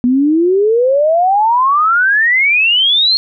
sine exponential sweep, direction up, 240 to 4311 Hz, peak -8 dBFS, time 0.04-3.17 s, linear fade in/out 0 ms, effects none

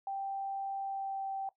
sine tone with pitch glide, 784 to 778.1 Hz, G5 to G5, 0 to -13 cents, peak -34 dBFS, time 0.07-1.49 s, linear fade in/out 2 ms, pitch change -13 cents, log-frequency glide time 0.8-1.3 s, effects noise-tail reverb RT60 0.1 s tail -17 dB re dry

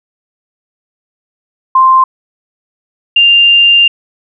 sine tone pair in turn, 1046.5 / 2794 Hz, C6 / F7, 0 / 0 cents, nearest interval octave + perfect fourth, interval 1700 cents, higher second, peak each -3 dBFS, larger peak neither, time 1.75-2.04 / 3.16-3.88 s, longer second, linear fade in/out 5 ms, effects none

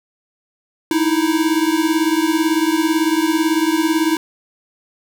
square beating tone pair, 311.1 / 329.1 Hz, D#4 / E4, 0 / -3 cents, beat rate 18 Hz, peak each -18 dBFS, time 0.91-4.17 s, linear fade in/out 2 ms, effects none

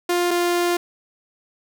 sawtooth tone pair in turn, 351.4 / 349.6 Hz, F4 / F4, +11 / +2 cents, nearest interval unison, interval 9 cents, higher first, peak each -14 dBFS, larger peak neither, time 0.09-0.31 / 0.31-0.77 s, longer second, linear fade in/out 5 ms, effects none

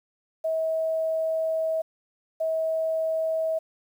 sine tone bursts at uneven times, 643 Hz, E5, 43 cents flat, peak -23 dBFS, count 2, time 0.44-1.82 / 2.4-3.59 s, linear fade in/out 10 ms, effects 9-bit

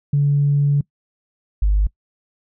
sine tone pair in turn, 143.2 / 50.63 Hz, D3 / G#1, -43 / -43 cents, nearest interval octave + tritone, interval 1800 cents, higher first, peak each -12 dBFS, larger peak neither, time 0.13-0.81 / 1.62-1.87 s, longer first, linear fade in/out 5 ms, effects noise-tail reverb RT60 0.1 s tail -23 dB re dry + tanh soft clip ceiling -8 dBFS

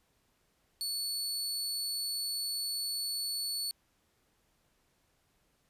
sawtooth tone, 4435 Hz, C#8, in tune, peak -30 dBFS, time 0.81-3.71 s, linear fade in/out 0 ms, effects pink hiss -73 dBFS RMS until 5.69 s + resampled to 32000 Hz

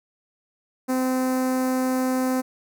sawtooth tone with notch filter, 257.6 Hz, C4, 27 cents flat, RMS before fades -23 dBFS, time 0.88-2.42 s, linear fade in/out 20 ms, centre 3200 Hz, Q 0.56, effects none

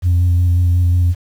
sine tone with vibrato, 88 Hz, F2, 14 cents sharp, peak -8 dBFS, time 0.02-1.15 s, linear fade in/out 50 ms, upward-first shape square, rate 5.5 Hz, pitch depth 17 cents each way, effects tanh soft clip ceiling -8 dBFS + 7-bit

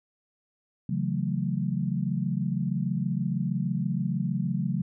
sine chord, F# minor seventh, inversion second, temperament equal, 138.59 / 164.81 / 185 / 220 Hz, C#3 / E3 / F#3 / A3, 0 / 0 / 0 / 0 cents, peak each -30 / -32 / -29 / -33 dBFS, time 0.89-4.82 s, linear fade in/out 5 ms, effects none

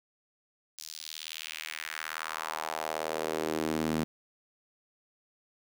sawtooth tone with high-pass filter sweep, 78.9 Hz, D#2, 25 cents sharp, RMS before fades -35 dBFS, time 0.78-4.04 s, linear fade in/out 0 ms, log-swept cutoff 5400 to 210 Hz, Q 2, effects none

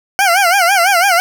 20% pulse tone with vibrato, 740 Hz, F#5, in tune, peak -4 dBFS, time 0.19-1.2 s, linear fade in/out 0 ms, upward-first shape sine, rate 6 Hz, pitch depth 160 cents each way, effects none

